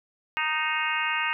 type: harmonic tone with a mistuned harmonic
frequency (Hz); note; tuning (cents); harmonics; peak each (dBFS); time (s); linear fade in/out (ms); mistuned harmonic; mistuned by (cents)
309.9; D#4; -7; 3 / 4 / 5 / 6 / 7 / 8 / 9; -32 / -32 / -32 / -32 / -32 / -32 / -32; 0.37-1.33; 0; 8; +32
effects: none